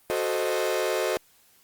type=chord; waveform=40% pulse; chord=F# diminished seventh; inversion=none; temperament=equal; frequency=370 / 440 / 523.3 / 622.3 Hz; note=F#4 / A4 / C5 / Eb5; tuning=0 / 0 / 0 / 0 cents; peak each=-29 dBFS; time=0.1-1.17 s; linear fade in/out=0 ms; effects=white hiss -60 dBFS RMS until 1.63 s + Opus 32 kbps